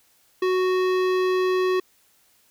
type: tone with hard clipping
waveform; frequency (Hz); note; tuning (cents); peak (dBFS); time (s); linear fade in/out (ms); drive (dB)
sine; 370; F#4; 0; -21; 0.42-1.8; 5; 17
effects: white hiss -61 dBFS RMS until 2.5 s